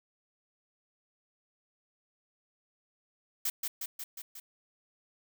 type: noise with echo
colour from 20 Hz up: blue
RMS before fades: -31 dBFS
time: 3.45-3.5 s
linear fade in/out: 5 ms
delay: 180 ms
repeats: 5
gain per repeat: -3 dB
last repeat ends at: 4.4 s
effects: none